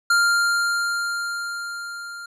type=tone with level ramp; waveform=square; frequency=1396.9 Hz; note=F6; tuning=in tune; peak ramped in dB=-15 to -34 dBFS; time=0.1-2.26 s; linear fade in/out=5 ms; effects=low-pass 10000 Hz 12 dB/octave